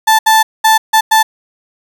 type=tone bursts at uneven times; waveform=35% pulse; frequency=880 Hz; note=A5; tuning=in tune; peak=-4 dBFS; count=5; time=0.07-0.19 / 0.26-0.43 / 0.64-0.78 / 0.93-1.01 / 1.11-1.23 s; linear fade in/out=10 ms; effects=none